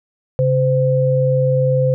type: tone pair together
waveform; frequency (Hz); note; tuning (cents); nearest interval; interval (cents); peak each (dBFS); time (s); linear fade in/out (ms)
sine; 136.14 / 514; C#3 / C5; -31 / -31; octave + major seventh; 2300; -15; 0.39-1.94; 0
effects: none